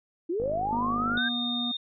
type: linear sweep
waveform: sine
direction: up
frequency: 314.2 to 1619 Hz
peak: -26 dBFS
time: 0.29-1.29 s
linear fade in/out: 10 ms
type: click train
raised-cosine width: 2 ms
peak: -24 dBFS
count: 41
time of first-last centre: 0.4-1.175 s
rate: 51.6 Hz
type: harmonic tone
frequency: 240 Hz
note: B3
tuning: 49 cents flat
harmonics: 1 / 3 / 5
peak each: -30 / -41 / -44 dBFS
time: 0.72-1.72 s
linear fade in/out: 10 ms
type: tone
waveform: sine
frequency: 3664 Hz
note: A#7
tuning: 31 cents flat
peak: -29 dBFS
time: 1.17-1.77 s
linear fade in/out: 5 ms
effects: none